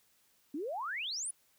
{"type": "exponential sweep", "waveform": "sine", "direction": "up", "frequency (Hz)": [268.7, 10548], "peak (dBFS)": -35, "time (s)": [0.54, 1.31], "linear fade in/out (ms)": 5, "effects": ["white hiss -70 dBFS RMS until 1.58 s"]}